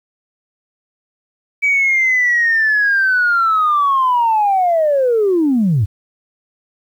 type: linear sweep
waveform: sine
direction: down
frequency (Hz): 2293 to 88.7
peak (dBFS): -10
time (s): 1.62-5.86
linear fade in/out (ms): 20
effects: tanh soft clip ceiling -7 dBFS + 8-bit